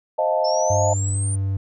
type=chord; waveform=sine; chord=F dominant seventh; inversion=second; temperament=equal; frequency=523.3 / 622.3 / 698.5 / 880 Hz; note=C5 / Eb5 / F5 / A5; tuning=0 / 0 / 0 / 0 cents; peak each=-25 / -20 / -25 / -24 dBFS; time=0.18-0.94 s; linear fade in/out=10 ms
type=exponential sweep; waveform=sine; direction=up; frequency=5274 to 9220 Hz; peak=-27 dBFS; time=0.44-1.36 s; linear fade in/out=10 ms
type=tone with pitch glide; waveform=triangle; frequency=98.1 to 97.31 Hz; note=G2 to G2; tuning=+2 to -12 cents; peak=-18 dBFS; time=0.7-1.57 s; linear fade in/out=5 ms; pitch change=-14 cents; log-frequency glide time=1.14-1.42 s
effects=none